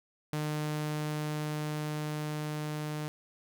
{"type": "tone with level ramp", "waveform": "sawtooth", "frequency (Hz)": 151.5, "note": "D#3", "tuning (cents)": -46, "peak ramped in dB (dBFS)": [-27, -30], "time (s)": [0.33, 3.08], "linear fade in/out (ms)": 0, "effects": []}